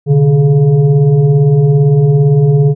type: tone with frequency modulation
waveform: sine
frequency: 146.83 Hz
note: D3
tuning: in tune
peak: -5 dBFS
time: 0.06-2.75 s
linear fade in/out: 50 ms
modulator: 276 Hz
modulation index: 0.72
effects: none